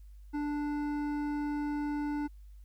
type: tone with hard clipping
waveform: triangle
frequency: 293.7 Hz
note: D4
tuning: in tune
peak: -33 dBFS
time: 0.33-2.28 s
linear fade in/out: 20 ms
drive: 15 dB
effects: added 50 Hz sine -48 dBFS peak until 2.64 s + white hiss -75 dBFS RMS until 2.64 s